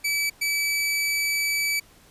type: tone bursts at uneven times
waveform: sawtooth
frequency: 2300 Hz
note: D7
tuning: 37 cents flat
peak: -19 dBFS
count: 2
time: 0.04-0.3 / 0.41-1.8 s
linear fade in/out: 10 ms
effects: pink hiss -54 dBFS RMS until 2.1 s + resampled to 32000 Hz